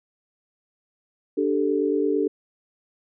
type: chord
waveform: sine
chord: D suspended fourth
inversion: none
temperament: just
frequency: 293.7 / 391.6 / 440.5 Hz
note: D4 / G4 / A4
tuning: 0 / -2 / +2 cents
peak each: -24 dBFS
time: 1.37-2.28 s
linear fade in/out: 10 ms
effects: none